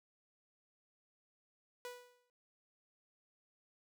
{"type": "tone with exponential decay", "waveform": "sawtooth", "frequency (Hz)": 491.5, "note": "B4", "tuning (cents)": -8, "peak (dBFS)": -38, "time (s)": [1.85, 2.3], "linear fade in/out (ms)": 1, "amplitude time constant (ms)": 96, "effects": []}